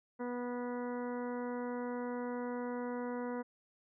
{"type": "harmonic tone", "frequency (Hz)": 244.6, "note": "B3", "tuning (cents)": -16, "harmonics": [1, 2, 3, 4, 5, 6, 7, 8], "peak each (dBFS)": [-39, -40, -50, -46, -54, -52, -59, -56], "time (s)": [0.19, 3.43], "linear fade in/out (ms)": 20, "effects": []}